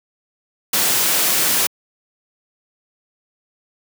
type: noise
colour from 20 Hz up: white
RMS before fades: -17 dBFS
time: 0.73-1.67 s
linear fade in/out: 5 ms
effects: high-pass 150 Hz 12 dB/octave